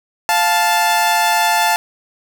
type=tone pair together; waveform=sawtooth; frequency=700 / 876.4 Hz; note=F5 / A5; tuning=+4 / -7 cents; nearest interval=major third; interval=389 cents; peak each=-14 / -10 dBFS; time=0.29-1.76 s; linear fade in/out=0 ms; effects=none